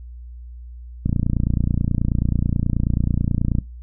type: click train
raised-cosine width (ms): 5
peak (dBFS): -7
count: 75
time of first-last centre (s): 1.06-3.586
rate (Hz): 29.3
effects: noise-tail reverb RT60 0.2 s tail -19 dB re dry + added 60 Hz sine -34 dBFS peak until 3.82 s